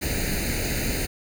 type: noise with comb filter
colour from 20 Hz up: pink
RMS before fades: -26 dBFS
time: 0.01-1.07 s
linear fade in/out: 20 ms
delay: 0.45 ms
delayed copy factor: +0.85
effects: none